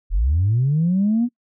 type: linear sweep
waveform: sine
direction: up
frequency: 36.4 to 246.9 Hz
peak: -14 dBFS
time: 0.1-1.29 s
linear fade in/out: 50 ms
effects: noise-tail reverb RT60 0.1 s tail -23 dB re dry + tanh soft clip ceiling -11 dBFS